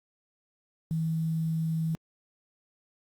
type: tone with quantisation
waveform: sine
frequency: 161.3 Hz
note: E3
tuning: 37 cents flat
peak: -26 dBFS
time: 0.91-1.95 s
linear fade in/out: 0 ms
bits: 9
effects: Opus 48 kbps